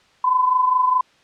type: tone pair together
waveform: sine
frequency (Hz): 1009 / 1033.8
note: B5 / C6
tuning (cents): +37 / -21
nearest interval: unison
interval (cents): 42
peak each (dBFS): -15 / -22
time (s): 0.24-1.01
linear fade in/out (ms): 5
effects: white hiss -55 dBFS RMS until 1.23 s + low-pass 4000 Hz 12 dB/octave